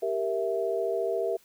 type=chord; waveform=sine; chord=E diminished; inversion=first; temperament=equal; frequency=392 / 466.2 / 659.3 Hz; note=G4 / Bb4 / E5; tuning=0 / 0 / 0 cents; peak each=-30 dBFS; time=0.02-1.37 s; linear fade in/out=10 ms; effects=white hiss -61 dBFS RMS until 1.44 s